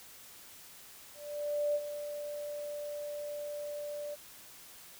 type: tone with ADSR envelope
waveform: sine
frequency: 587.3 Hz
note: D5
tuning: in tune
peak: -27 dBFS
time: 1.14-4.16 s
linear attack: 610 ms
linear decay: 47 ms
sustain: -10 dB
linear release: 26 ms
effects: white hiss -53 dBFS RMS until 4.99 s